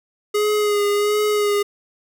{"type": "tone with vibrato", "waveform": "square", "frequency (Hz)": 415.3, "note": "G#4", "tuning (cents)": 0, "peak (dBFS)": -17, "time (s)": [0.34, 1.63], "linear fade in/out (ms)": 10, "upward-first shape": "sine", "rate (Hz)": 1.4, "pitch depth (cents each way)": 27, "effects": []}